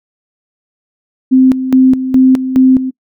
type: tone with tremolo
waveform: sine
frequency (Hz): 259.9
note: C4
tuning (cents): -11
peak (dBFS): -3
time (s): 1.31-2.91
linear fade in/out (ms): 20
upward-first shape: square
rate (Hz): 2.4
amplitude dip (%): 70
effects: noise-tail reverb RT60 0.1 s tail -23 dB re dry